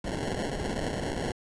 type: noise with sample-and-hold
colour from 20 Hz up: blue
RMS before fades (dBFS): -32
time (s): 0.04-1.32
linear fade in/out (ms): 5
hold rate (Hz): 1225
effects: resampled to 22050 Hz